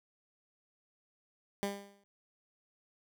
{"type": "tone with exponential decay", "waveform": "15% pulse", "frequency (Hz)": 200, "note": "G3", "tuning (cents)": 35, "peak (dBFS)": -24, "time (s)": [1.63, 2.04], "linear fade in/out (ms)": 0, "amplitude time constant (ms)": 88, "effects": []}